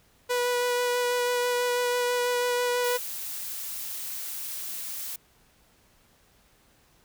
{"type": "tone with vibrato", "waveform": "sawtooth", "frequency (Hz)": 490, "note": "B4", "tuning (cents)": -14, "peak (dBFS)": -20, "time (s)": [0.29, 2.98], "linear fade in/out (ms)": 20, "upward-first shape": "sine", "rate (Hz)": 6.1, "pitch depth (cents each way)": 11}
{"type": "noise", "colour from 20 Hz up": "blue", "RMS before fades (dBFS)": -35, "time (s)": [2.84, 5.16], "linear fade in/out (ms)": 5}
{"effects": ["pink hiss -62 dBFS RMS until 7.04 s"]}